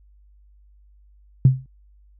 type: tone with exponential decay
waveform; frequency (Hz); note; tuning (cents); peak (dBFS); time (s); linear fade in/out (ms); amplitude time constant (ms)
sine; 130.81; C3; 0; -5; 1.45-1.66; 2; 44
effects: tanh soft clip ceiling -1 dBFS + added 50 Hz sine -50 dBFS peak until 2.19 s